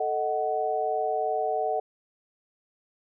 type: chord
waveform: sine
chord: D# diminished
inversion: second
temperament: equal with one note detuned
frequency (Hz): 440 / 622.3 / 745.1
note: A4 / D#5 / F#5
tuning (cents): 0 / 0 / +12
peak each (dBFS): -30 / -30 / -27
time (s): 0-1.8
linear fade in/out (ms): 5
effects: none